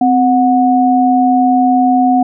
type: tone pair together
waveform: sine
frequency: 258.4 / 732.5 Hz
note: C4 / F#5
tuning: -21 / -18 cents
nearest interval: octave + tritone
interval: 1803 cents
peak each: -10 dBFS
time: 0.01-2.23 s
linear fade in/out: 5 ms
effects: none